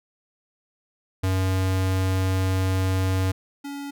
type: tone pair in turn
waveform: square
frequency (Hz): 94.2 / 282.3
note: F#2 / C#4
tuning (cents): +32 / +32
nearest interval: octave + perfect fifth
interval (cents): 1900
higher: second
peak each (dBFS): -21 / -32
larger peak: first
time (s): 1.23-3.32 / 3.64-3.91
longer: first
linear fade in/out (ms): 10
effects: none